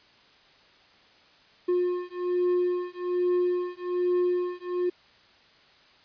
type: beating tone pair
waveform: triangle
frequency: 356.8 / 358 Hz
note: F4 / F4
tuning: +37 / +43 cents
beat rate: 1.2 Hz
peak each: -25 dBFS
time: 1.68-4.9 s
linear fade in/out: 10 ms
effects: white hiss -57 dBFS RMS until 6.04 s + resampled to 11025 Hz